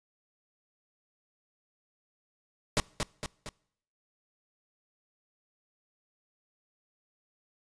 pink noise with echo, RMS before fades -25 dBFS, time 2.77-2.8 s, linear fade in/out 0 ms, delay 230 ms, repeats 3, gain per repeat -5 dB, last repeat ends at 3.49 s, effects noise-tail reverb RT60 0.7 s tail -25 dB re dry + resampled to 22050 Hz

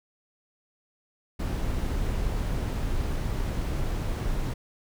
brown noise, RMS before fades -28 dBFS, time 1.39-4.54 s, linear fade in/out 10 ms, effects none

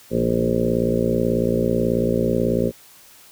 harmonic tone with a mistuned harmonic, 58.27 Hz, A#1, in tune, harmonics 1 / 2 / 3 / 4 / 5 / 6 / 7 / 8 / 9 / 10, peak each -32 / -28 / -26 / -23 / -32 / -27 / -24 / -28 / -24 / -33 dBFS, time 0.1-2.72 s, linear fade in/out 50 ms, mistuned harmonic 3, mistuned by -44 cents, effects white hiss -48 dBFS RMS until 3.31 s

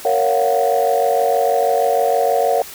sine chord, Gb major seventh, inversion first, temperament just, 462.5 / 555 / 693.7 / 740 Hz, Bb4 / Db5 / F5 / Gb5, -14 / +2 / -12 / 0 cents, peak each -18 dBFS, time 0.05-2.62 s, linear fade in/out 2 ms, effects tanh soft clip ceiling -6 dBFS + white hiss -35 dBFS RMS until 2.74 s

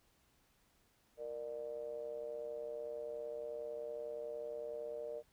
triangle ring-modulated tone, 65.41 Hz, C2, in tune, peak -36 dBFS, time 1.17-5.23 s, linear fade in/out 50 ms, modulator 532 Hz, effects pink hiss -73 dBFS RMS until 5.32 s

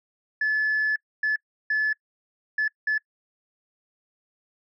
sine tone bursts at uneven times, 1726 Hz, A6, 34 cents flat, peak -19 dBFS, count 5, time 0.41-0.96 / 1.23-1.36 / 1.7-1.93 / 2.58-2.68 / 2.87-2.98 s, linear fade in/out 5 ms, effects noise-tail reverb RT60 0.1 s tail -26 dB re dry + tanh soft clip ceiling -18 dBFS

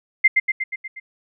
sine tone with echo, 2093 Hz, C7, in tune, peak -8 dBFS, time 0.24-0.28 s, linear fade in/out 10 ms, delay 120 ms, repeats 6, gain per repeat -4 dB, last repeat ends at 1 s, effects none

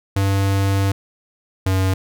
square tone pair in turn, 98 / 94.72 Hz, G2 / F#2, 0 / +41 cents, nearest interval minor second, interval 59 cents, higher first, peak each -16 dBFS, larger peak neither, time 0.16-0.92 / 1.66-1.94 s, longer first, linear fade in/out 5 ms, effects none

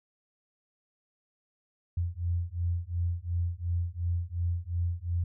sine beating tone pair, 85.3 / 88.1 Hz, F2 / F2, -40 / +16 cents, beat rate 2.8 Hz, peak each -31 dBFS, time 1.97-5.24 s, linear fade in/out 5 ms, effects none

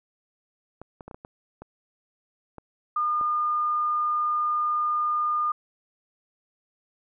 clicks, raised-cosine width 1 ms, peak -26 dBFS, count 9, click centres 0.816 / 1.008 / 1.08 / 1.112 / 1.145 / 1.249 / 1.62 / 2.583 / 3.212 s
sine tone, 1214 Hz, D#6, 43 cents flat, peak -22 dBFS, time 2.96-5.52 s, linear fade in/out 5 ms
effects none

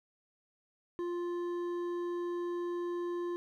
triangle tone with hard clipping, 349.2 Hz, F4, in tune, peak -35 dBFS, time 0.99-3.36 s, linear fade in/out 0 ms, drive 11 dB, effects none

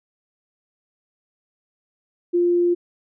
sine tone, 349.4 Hz, F4, 1 cent sharp, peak -15 dBFS, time 2.33-2.75 s, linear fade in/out 20 ms, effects none

